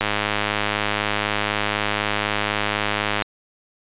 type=click train; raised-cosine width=0.3 ms; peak=-4 dBFS; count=335; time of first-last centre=0.01-3.222 s; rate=104 Hz; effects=resampled to 8000 Hz